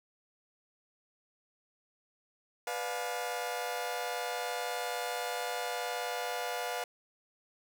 sawtooth chord, B diminished seventh, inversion none, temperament just, 493.9 / 592.7 / 711.2 / 853.4 Hz, B4 / D5 / F5 / Ab5, 0 / +16 / +31 / +47 cents, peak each -35 / -39 / -33 / -39 dBFS, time 2.67-6.84 s, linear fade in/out 2 ms, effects none

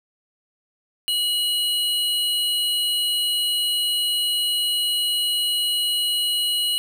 square tone pair together, 2920 / 4104 Hz, F#7 / C8, -24 / -34 cents, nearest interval tritone, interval 590 cents, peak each -21 / -29 dBFS, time 1.08-6.78 s, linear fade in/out 0 ms, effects none

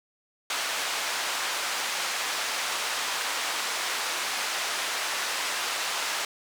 pink band-pass noise, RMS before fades -30 dBFS, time 0.5-6.25 s, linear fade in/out 2 ms, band 920 to 7900 Hz, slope 12 dB/octave, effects none

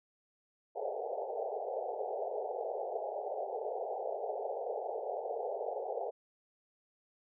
pink band-pass noise, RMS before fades -38 dBFS, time 0.75-6.11 s, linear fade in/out 10 ms, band 410 to 820 Hz, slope 96 dB/octave, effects none

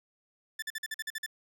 sawtooth tone bursts, 1760 Hz, A6, in tune, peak -30 dBFS, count 9, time 0.59-1.263 s, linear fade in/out 5 ms, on 33 ms, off 47 ms, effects none

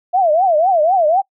sine tone with vibrato, 685 Hz, F5, 34 cents flat, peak -10 dBFS, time 0.13-1.22 s, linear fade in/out 20 ms, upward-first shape triangle, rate 4 Hz, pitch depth 270 cents each way, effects noise-tail reverb RT60 0.1 s tail -25 dB re dry

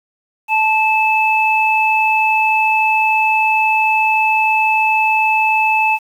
sine tone pair together, 873.3 / 2617 Hz, A5 / E7, -13 / -13 cents, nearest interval octave + perfect fifth, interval 1900 cents, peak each -14 dBFS, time 0.48-5.99 s, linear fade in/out 50 ms, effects 7-bit

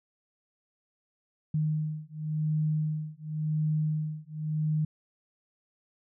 sine beating tone pair, 153.7 / 154.62 Hz, D#3 / D#3, -21 / -11 cents, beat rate 0.92 Hz, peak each -30 dBFS, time 1.54-4.85 s, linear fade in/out 5 ms, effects none

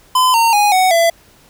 square tone with pitch steps, 1018 / 917.5 / 826.9 / 745.2 / 671.6 Hz, C6 / A#5 / G#5 / F#5 / E5, -48 / -28 / -8 / +12 / +32 cents, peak -10 dBFS, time 0.15-1.1 s, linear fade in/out 5 ms, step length 190 ms, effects pink hiss -48 dBFS RMS until 1.49 s

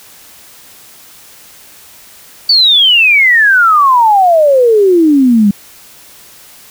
sine exponential sweep, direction down, 4600 to 196 Hz, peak -4 dBFS, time 2.49-5.51 s, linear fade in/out 5 ms, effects white hiss -38 dBFS RMS until 6.7 s

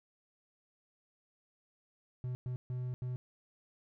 triangle tone bursts at uneven times, 125.4 Hz, B2, 27 cents sharp, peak -33 dBFS, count 4, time 2.24-2.35 / 2.46-2.56 / 2.7-2.94 / 3.02-3.16 s, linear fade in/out 0 ms, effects none

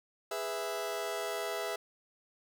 sawtooth chord, E major, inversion first, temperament just, 412 / 494.4 / 659.3 Hz, G#4 / B4 / E5, -14 / +2 / 0 cents, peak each -35 / -37 / -33 dBFS, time 0.31-1.76 s, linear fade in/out 5 ms, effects none

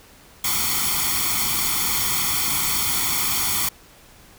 white noise with comb filter, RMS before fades -22 dBFS, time 0.44-3.69 s, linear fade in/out 5 ms, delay 0.9 ms, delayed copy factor +0.85, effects pink hiss -49 dBFS RMS until 4.38 s

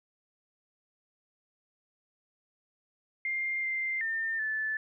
sine tone with pitch steps, 2109 / 2091 / 1805 / 1746 Hz, C7 / C7 / A6 / A6, +13 / -2 / +44 / -14 cents, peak -29 dBFS, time 3.25-4.77 s, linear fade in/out 2 ms, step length 380 ms, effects none

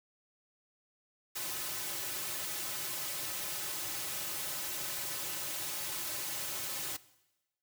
white noise with comb filter, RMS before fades -38 dBFS, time 1.35-6.97 s, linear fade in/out 10 ms, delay 4.3 ms, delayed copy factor -0.85, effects noise-tail reverb RT60 1.0 s tail -19 dB re dry + high-pass 100 Hz 12 dB/octave

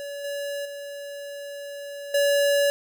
square tone with level steps, 569 Hz, C#5, 45 cents sharp, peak -33 / -29 / -35 / -19 dBFS, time 0-2.7 s, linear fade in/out 0 ms, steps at 0.24 / 0.65 / 2.14 s, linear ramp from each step 5 ms, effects 10-bit

